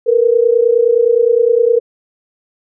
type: tone pair together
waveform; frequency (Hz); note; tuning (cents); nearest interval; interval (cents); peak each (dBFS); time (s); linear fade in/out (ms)
sine; 455.7 / 485.4; A#4 / B4; -39 / -30; minor second; 109; -11; 0.06-1.8; 20
effects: none